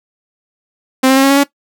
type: tone with pitch steps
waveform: sawtooth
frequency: 261.6 / 265.6 / 269.6 / 273.7 / 277.8 / 282 Hz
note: C4 / C4 / C#4 / C#4 / C#4 / C#4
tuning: 0 / +26 / -48 / -22 / +4 / +30 cents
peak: -3 dBFS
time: 1.03-1.438 s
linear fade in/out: 10 ms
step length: 68 ms
effects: noise-tail reverb RT60 0.1 s tail -17 dB re dry